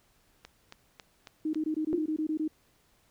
click train, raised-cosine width 0.2 ms, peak -27 dBFS, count 5, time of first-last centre 0.45-1.546 s, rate 3.65 Hz
sine tone bursts, 311.1 Hz, D#4, in tune, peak -27 dBFS, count 10, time 1.45-2.479 s, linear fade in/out 5 ms, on 84 ms, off 21 ms
sine tone with exponential decay, 349.5 Hz, F4, 1 cent sharp, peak -22 dBFS, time 1.93-2.12 s, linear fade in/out 0 ms, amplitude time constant 40 ms
effects pink hiss -67 dBFS RMS until 3.1 s

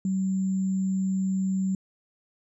sine tone with sample-and-hold, 190 Hz, F#3, 46 cents sharp, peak -23 dBFS, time 0.05-1.75 s, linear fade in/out 2 ms, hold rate 7350 Hz, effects resampled to 24000 Hz

